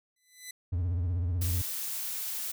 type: tone with exponential growth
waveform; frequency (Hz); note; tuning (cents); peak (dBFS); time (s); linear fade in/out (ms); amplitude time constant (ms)
10% pulse; 2004; B6; +25; -29; 0.16-0.51; 5; 76
type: tone with vibrato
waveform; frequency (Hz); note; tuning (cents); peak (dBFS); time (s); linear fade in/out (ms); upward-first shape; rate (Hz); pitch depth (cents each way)
triangle; 87.7; F2; +8; -25; 0.72-1.62; 10; triangle; 16; 140
type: noise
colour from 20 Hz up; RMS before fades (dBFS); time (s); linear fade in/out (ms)
blue; -35; 1.41-2.52; 10
effects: none